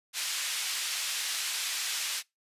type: band-pass noise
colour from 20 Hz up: pink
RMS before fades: -33 dBFS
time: 0.13-2.23 s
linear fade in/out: 50 ms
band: 2500 to 10000 Hz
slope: 12 dB/octave
effects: noise-tail reverb RT60 0.2 s tail -24 dB re dry + resampled to 32000 Hz